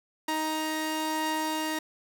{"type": "tone pair together", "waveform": "sawtooth", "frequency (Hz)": [313, 938], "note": ["D#4", "A#5"], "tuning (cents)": [10, 11], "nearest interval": "octave + perfect fifth", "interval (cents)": 1901, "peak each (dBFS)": -27, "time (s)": [0.28, 1.79], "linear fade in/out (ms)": 5, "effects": []}